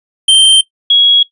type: tone pair in turn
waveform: square / sine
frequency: 3136 / 3322 Hz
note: G7 / G#7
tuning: 0 / 0 cents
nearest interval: minor second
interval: 100 cents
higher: second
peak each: -4 dBFS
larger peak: neither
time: 0.28-0.61 / 0.9-1.23 s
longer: neither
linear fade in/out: 5 ms
effects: noise-tail reverb RT60 0.1 s tail -17 dB re dry + resampled to 24000 Hz